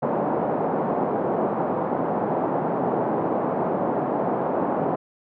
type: band-pass noise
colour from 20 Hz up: white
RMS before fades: -24 dBFS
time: 0.02-4.96 s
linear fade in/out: 10 ms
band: 150 to 850 Hz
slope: 24 dB/octave
effects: none